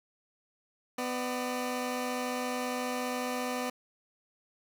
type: tone pair together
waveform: 15% pulse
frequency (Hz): 250 / 597.7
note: B3 / D5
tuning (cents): +21 / +30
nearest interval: octave + minor third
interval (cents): 1509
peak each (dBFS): -26 / -32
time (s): 0.98-3.7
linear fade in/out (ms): 5
effects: none